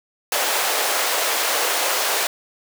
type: high-pass noise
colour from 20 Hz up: pink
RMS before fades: -21 dBFS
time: 0.32-2.27 s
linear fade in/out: 2 ms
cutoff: 480 Hz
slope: 24 dB/octave
effects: none